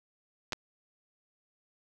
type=clicks; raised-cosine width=0.2 ms; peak=-16 dBFS; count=2; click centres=0.523 / 0.531 s; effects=none